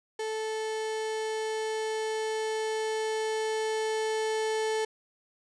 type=tone with level ramp; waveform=35% pulse; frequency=437.7 Hz; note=A4; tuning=9 cents flat; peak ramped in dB=-29 to -25 dBFS; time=0.19-4.85 s; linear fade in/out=5 ms; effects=resampled to 22050 Hz